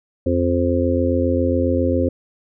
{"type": "harmonic tone", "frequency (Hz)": 87.31, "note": "F2", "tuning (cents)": 0, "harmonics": [1, 3, 4, 5, 6], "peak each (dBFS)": [-21, -20, -24, -26, -21], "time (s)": [0.26, 2.09], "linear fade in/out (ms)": 5, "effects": []}